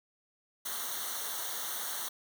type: noise with comb filter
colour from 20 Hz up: white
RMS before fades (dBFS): -37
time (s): 0.65-2.09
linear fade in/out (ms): 10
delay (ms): 0.4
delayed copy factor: -0.95
effects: none